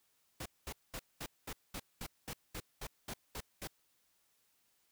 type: noise bursts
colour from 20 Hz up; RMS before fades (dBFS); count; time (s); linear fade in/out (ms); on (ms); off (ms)
pink; -43; 13; 0.4-3.674; 5; 58; 210
effects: white hiss -75 dBFS RMS until 4.91 s